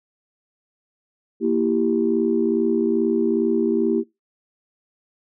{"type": "chord", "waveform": "sine", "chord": "E diminished", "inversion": "second", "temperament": "equal", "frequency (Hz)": [233.1, 329.6, 392], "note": ["Bb3", "E4", "G4"], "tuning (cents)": [0, 0, 0], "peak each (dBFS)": -21, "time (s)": [1.4, 4.04], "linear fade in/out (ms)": 50, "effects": ["noise-tail reverb RT60 0.2 s tail -21 dB re dry", "tanh soft clip ceiling -7 dBFS"]}